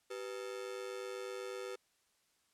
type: ring-modulated tone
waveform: 45% pulse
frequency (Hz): 440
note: A4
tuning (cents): 0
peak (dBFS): -38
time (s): 0.1-1.76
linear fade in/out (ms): 10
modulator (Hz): 54
effects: white hiss -75 dBFS RMS until 2.53 s + low-pass 10000 Hz 12 dB/octave